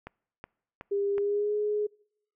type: click train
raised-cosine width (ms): 0.5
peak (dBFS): -25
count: 4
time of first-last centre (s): 0.07-1.181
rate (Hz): 2.7
type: tone with pitch glide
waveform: sine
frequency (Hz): 401.6 to 418.9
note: G4 to G#4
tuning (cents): +42 to +15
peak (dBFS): -25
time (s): 0.91-1.87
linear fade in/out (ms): 10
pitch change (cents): +73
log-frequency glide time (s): 1.14-1.54
effects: noise-tail reverb RT60 0.7 s tail -26 dB re dry